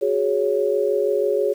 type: chord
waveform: sine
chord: F# suspended second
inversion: none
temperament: just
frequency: 370 / 416.2 / 555 Hz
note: F#4 / G#4 / C#5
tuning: 0 / +4 / +2 cents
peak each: -24 / -20 / -22 dBFS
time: 0.01-1.54 s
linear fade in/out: 20 ms
effects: 8-bit